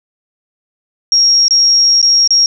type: tone with dropouts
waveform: sine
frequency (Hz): 5588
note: F8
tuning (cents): 0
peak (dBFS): -6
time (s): 1.12-2.46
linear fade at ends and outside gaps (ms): 1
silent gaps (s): 1.482-1.508 / 2.016-2.027 / 2.276-2.306
effects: none